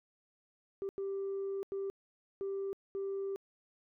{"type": "tone bursts at uneven times", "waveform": "sine", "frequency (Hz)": 392, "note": "G4", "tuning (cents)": 0, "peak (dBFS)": -33, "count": 5, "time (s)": [[0.82, 0.89], [0.98, 1.63], [1.72, 1.9], [2.41, 2.73], [2.95, 3.36]], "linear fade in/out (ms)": 0, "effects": ["tanh soft clip ceiling -32 dBFS"]}